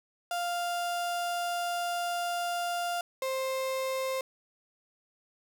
35% pulse tone pair in turn, 698.5 / 526.3 Hz, F5 / C5, 0 / +10 cents, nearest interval perfect fourth, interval 490 cents, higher first, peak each -28 dBFS, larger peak neither, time 0.31-3.01 / 3.22-4.21 s, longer first, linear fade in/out 2 ms, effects none

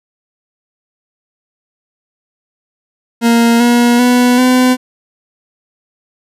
40% pulse tone with pitch steps, 233.1 / 239.7 / 246.4 / 253.3 Hz, A#3 / A#3 / B3 / B3, 0 / +48 / -4 / +44 cents, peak -6 dBFS, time 3.21-4.77 s, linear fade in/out 50 ms, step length 390 ms, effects resampled to 32000 Hz

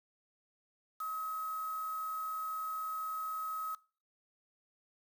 sine tone with quantisation, 1278 Hz, D#6, 46 cents sharp, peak -36 dBFS, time 1-3.75 s, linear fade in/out 5 ms, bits 8, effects noise-tail reverb RT60 0.4 s tail -23 dB re dry

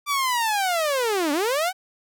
sawtooth linear two-way sweep, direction down then up, 1178 to 277.2 to 775 Hz, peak -17 dBFS, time 0.06-1.73 s, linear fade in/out 50 ms, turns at 1.32 s, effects none

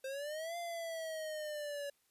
square exponential two-way sweep, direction up then down, 523.3 to 694 to 566 Hz, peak -40 dBFS, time 0.04-1.9 s, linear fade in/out 5 ms, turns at 0.57 s, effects white hiss -75 dBFS RMS until 2.1 s + resampled to 32000 Hz

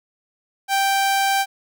sawtooth tone, 784 Hz, G5, in tune, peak -13 dBFS, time 0.68-1.46 s, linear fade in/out 50 ms, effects none

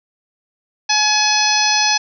harmonic tone, 848 Hz, G#5, 36 cents sharp, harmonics 1 / 2 / 3 / 4 / 5 / 6 / 7, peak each -19 / -23 / -20 / -25 / -21 / -19 / -20 dBFS, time 0.89-1.98 s, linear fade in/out 10 ms, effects none

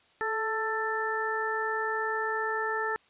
harmonic tone with a mistuned harmonic, 442.6 Hz, A4, 10 cents sharp, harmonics 1 / 2 / 3 / 4, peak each -33 / -34 / -34 / -32 dBFS, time 0.21-2.96 s, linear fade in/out 0 ms, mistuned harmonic 1, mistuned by -24 cents, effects white hiss -63 dBFS RMS until 3.09 s + resampled to 8000 Hz

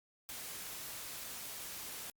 white noise with dropouts, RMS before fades -45 dBFS, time 0.29-2.1 s, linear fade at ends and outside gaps 0 ms, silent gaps 1.24-1.243 s, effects Opus 48 kbps

